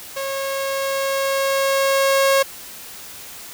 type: tone with level ramp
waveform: sawtooth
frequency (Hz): 545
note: C#5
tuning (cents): -29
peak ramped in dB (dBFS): -20 to -9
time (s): 0.16-2.43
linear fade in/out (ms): 10
effects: white hiss -37 dBFS RMS until 3.53 s